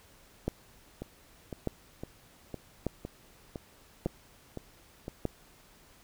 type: two click trains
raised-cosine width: 2 ms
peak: -16 / -24 dBFS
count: 5 / 9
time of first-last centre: 0.48-5.253 / 1.02-5.081 s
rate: 0.838 / 1.97 Hz
effects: pink hiss -59 dBFS RMS until 6.03 s